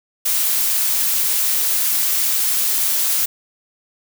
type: noise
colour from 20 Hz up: blue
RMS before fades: -18 dBFS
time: 0.25-3.26 s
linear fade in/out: 10 ms
effects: none